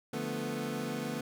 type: chord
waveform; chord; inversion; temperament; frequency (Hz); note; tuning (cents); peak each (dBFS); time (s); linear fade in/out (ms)
25% pulse; B half-diminished seventh; first; equal; 146.83 / 174.61 / 220 / 246.9; D3 / F3 / A3 / B3; 0 / 0 / 0 / 0; -37 / -40 / -35 / -34; 0.13-1.21; 5
effects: none